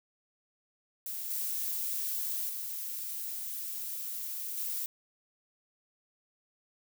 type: noise with level steps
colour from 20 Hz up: violet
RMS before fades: -38 / -34 / -38 / -35 dBFS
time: 1.06-4.86 s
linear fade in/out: 2 ms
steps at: 1.3 / 2.49 / 4.57 s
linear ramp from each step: 5 ms
effects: none